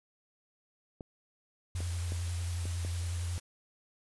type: clicks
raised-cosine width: 2 ms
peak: -29 dBFS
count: 5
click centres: 1.008 / 1.805 / 2.121 / 2.655 / 2.849 s
type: tone with vibrato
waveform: sine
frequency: 86.9 Hz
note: F2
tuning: 8 cents flat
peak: -32 dBFS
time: 1.75-3.38 s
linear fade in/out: 0 ms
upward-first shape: sine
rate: 11 Hz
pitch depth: 33 cents each way
type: noise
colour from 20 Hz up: white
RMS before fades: -45 dBFS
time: 1.75-3.4 s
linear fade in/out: 10 ms
effects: resampled to 24000 Hz